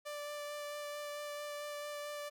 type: tone with vibrato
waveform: sawtooth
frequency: 587.3 Hz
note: D5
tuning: in tune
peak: -37 dBFS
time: 0.05-2.3 s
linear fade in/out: 20 ms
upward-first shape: sine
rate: 4.5 Hz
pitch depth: 10 cents each way
effects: none